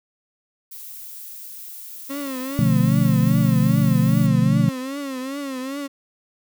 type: noise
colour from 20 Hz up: violet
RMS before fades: -37 dBFS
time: 0.71-4.27 s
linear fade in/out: 10 ms
type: tone with vibrato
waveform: 35% pulse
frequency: 270 Hz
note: C#4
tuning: 45 cents flat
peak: -25 dBFS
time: 2.09-5.88 s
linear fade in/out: 20 ms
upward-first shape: triangle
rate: 2.5 Hz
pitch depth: 120 cents each way
type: chord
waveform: sine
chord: B half-diminished seventh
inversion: none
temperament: equal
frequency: 123.47 / 146.83 / 174.61 / 220 Hz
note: B2 / D3 / F3 / A3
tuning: 0 / 0 / 0 / 0 cents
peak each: -20 dBFS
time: 2.59-4.69 s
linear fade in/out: 0 ms
effects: none